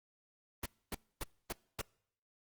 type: noise bursts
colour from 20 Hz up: pink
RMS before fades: -38 dBFS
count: 5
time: 0.63-1.815 s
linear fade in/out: 5 ms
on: 29 ms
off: 260 ms
effects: noise-tail reverb RT60 0.7 s tail -26 dB re dry + Opus 24 kbps